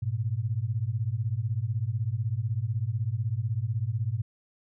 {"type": "beating tone pair", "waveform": "sine", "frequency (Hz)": [103.9, 119.9], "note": ["G#2", "A#2"], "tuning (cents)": [1, 49], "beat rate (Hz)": 16, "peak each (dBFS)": -29, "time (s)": [0.02, 4.22], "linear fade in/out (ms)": 10, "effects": []}